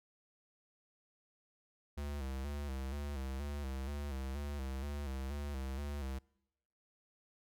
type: tone with vibrato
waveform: square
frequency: 69.3 Hz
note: C#2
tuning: in tune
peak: -39 dBFS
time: 1.97-6.19 s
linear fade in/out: 10 ms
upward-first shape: square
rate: 2.1 Hz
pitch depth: 71 cents each way
effects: noise-tail reverb RT60 0.9 s tail -26 dB re dry